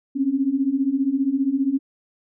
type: beating tone pair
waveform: sine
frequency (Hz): 261.6 / 276.6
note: C4 / C#4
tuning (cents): 0 / -4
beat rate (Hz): 15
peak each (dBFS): -23 / -20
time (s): 0.15-1.79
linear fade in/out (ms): 20
effects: none